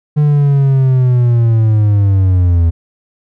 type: linear sweep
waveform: triangle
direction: down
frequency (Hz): 150.4 to 82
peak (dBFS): -5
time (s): 0.16-2.71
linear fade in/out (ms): 20
effects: none